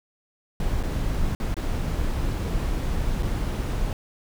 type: noise with dropouts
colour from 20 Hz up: brown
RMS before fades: -25 dBFS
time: 0.6-3.93 s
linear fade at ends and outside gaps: 1 ms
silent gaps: 0.829-0.835 / 1.35-1.4 / 1.543-1.567 / 3.225-3.23 s
effects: none